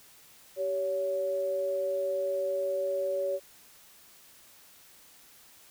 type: tone pair together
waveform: sine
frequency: 388.3 / 562.9 Hz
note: G4 / C#5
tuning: -16 / +26 cents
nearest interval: tritone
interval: 642 cents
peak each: -35 / -28 dBFS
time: 0.56-3.4 s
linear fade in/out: 50 ms
effects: white hiss -56 dBFS RMS until 5.7 s